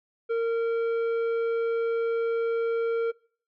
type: tone with tanh clipping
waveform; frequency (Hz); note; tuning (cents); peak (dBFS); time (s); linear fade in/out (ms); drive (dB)
sine; 460; A#4; -23; -25; 0.29-3.12; 20; 9
effects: noise-tail reverb RT60 0.5 s tail -23 dB re dry